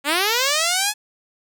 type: linear sweep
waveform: 5% pulse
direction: up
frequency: 271.3 to 860 Hz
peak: -6 dBFS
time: 0.04-0.94 s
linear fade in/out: 50 ms
effects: none